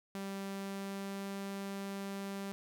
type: tone with pitch glide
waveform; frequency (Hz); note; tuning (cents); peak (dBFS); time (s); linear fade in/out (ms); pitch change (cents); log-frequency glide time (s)
sawtooth; 196 to 197.14; G3 to G3; 0 to +10; -35; 0.15-2.52; 0; +10; 0.46-1.29
effects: none